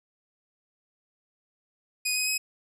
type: tone with pitch steps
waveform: 15% pulse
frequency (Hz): 2489 / 2515 / 2541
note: D#7 / D#7 / D#7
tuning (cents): 0 / +18 / +36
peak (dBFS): -18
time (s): 2.05-2.38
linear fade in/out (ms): 10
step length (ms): 110
effects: none